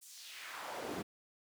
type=noise with high-pass filter sweep; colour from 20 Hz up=brown; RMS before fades=-45 dBFS; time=0.01-1.03 s; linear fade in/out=20 ms; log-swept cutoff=8800 to 230 Hz; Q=1.5; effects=none